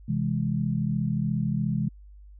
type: chord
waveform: sine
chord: C augmented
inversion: none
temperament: equal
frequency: 130.81 / 164.81 / 207.7 Hz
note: C3 / E3 / G#3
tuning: 0 / 0 / 0 cents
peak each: -28 dBFS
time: 0.08-1.89 s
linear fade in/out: 10 ms
effects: added 50 Hz sine -45 dBFS peak until 2.39 s